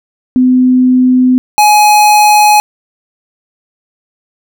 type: tone pair in turn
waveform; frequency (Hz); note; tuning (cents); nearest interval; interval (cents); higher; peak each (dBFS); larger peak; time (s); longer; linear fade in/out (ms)
sine / square; 253.8 / 840.5; B3 / G#5; +47 / +20; octave + major sixth; 2073; second; -4; neither; 0.36-1.38 / 1.58-2.6; neither; 0
effects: none